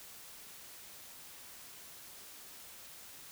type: silence
effects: white hiss -52 dBFS RMS until 3.31 s